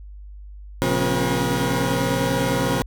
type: tone cluster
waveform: 20% pulse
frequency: 118.7 / 138.8 / 178.2 / 267.6 / 481.6 Hz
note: A#2 / C#3 / F3 / C4 / B4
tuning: +32 / +3 / +35 / +39 / -44 cents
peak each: -21 dBFS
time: 0.82-2.82 s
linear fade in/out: 0 ms
effects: added 50 Hz sine -36 dBFS peak until 2.86 s